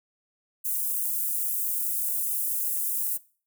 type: high-pass noise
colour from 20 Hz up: white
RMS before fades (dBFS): -28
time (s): 0.64-3.18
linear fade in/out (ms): 20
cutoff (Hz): 9400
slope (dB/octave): 24
effects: noise-tail reverb RT60 0.4 s tail -20 dB re dry